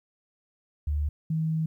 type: tone pair in turn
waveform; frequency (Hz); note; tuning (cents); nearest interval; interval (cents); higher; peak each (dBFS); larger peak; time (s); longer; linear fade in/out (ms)
sine; 74 / 159.36; D2 / D#3; +14 / +42; octave + minor second; 1328; second; -24; neither; 0.87-1.09 / 1.3-1.66; second; 5
effects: 11-bit